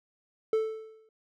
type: tone with exponential decay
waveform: triangle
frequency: 440 Hz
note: A4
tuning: in tune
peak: -19 dBFS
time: 0.53-1.09 s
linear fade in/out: 2 ms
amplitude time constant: 120 ms
effects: none